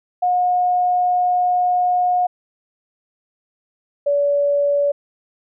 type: tone pair in turn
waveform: sine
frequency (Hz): 721 / 572.3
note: F#5 / D5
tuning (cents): -45 / -45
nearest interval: major third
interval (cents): 400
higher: first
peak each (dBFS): -14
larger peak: neither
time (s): 0.22-2.27 / 4.06-4.92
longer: first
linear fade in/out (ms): 10
effects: none